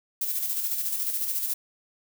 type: noise with tremolo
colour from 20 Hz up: violet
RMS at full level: -27 dBFS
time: 0.21-1.54 s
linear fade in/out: 5 ms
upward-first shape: square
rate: 14 Hz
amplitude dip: 40%
effects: none